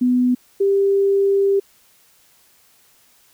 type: tone pair in turn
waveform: sine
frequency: 249 / 395.3 Hz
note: B3 / G4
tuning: +14 / +15 cents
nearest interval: minor sixth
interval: 801 cents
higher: second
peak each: -13 dBFS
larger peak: neither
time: 0.01-0.35 / 0.6-1.6 s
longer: second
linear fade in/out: 10 ms
effects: white hiss -55 dBFS RMS until 3.33 s